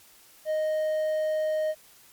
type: tone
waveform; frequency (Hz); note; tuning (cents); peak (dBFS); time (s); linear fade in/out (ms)
triangle; 621; D#5; -3; -22; 0.45-1.75; 50
effects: white hiss -55 dBFS RMS until 2.12 s + MP3 96 kbps